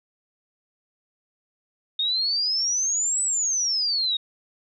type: exponential two-way sweep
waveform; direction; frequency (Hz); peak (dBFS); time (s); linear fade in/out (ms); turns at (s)
sine; up then down; 3671 to 8030 to 3718; -21; 1.99-4.17; 5; 3.23
effects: none